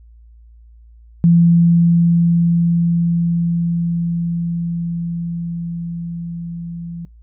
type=tone with level ramp; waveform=sine; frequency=169.8 Hz; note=F3; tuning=48 cents flat; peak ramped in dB=-7 to -26 dBFS; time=1.24-7.05 s; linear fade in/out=0 ms; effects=noise-tail reverb RT60 0.2 s tail -23 dB re dry + added 57 Hz sine -41 dBFS peak until 7.22 s